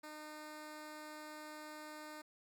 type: tone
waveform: 10% pulse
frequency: 304.8 Hz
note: D#4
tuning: 36 cents flat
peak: -40 dBFS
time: 0.03-2.22 s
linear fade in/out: 10 ms
effects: none